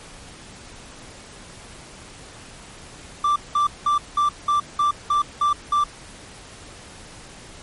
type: tone bursts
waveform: triangle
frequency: 1174.7 Hz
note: D6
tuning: in tune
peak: -14 dBFS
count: 9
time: 3.24-5.84 s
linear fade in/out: 5 ms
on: 120 ms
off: 190 ms
effects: pink hiss -42 dBFS RMS until 7.62 s + MP3 48 kbps